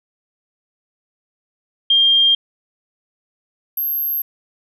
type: tone pair in turn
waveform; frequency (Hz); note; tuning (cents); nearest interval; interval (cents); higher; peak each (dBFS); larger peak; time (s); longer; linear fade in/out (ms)
sine; 3203 / 12527; G7 / G9; +37 / -2; 2 octaves; 2361; second; -10 / -18; first; 1.9-2.35 / 3.77-4.22; neither; 5
effects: none